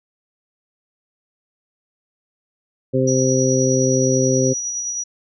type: harmonic tone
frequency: 130.6 Hz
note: C3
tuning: 3 cents flat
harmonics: 1 / 2 / 3 / 4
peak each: -20 / -20 / -20 / -20 dBFS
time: 2.93-4.54 s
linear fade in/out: 20 ms
type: tone with tremolo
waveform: sine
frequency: 5820 Hz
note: F#8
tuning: 29 cents flat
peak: -21 dBFS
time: 3.07-5.04 s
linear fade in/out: 10 ms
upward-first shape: sine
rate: 9.5 Hz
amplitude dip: 30%
effects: none